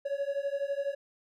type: beating tone pair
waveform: triangle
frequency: 554.4 / 566.4 Hz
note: C#5 / C#5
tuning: 0 / +37 cents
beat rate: 12 Hz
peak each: -31 dBFS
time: 0.05-0.95 s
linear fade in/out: 10 ms
effects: none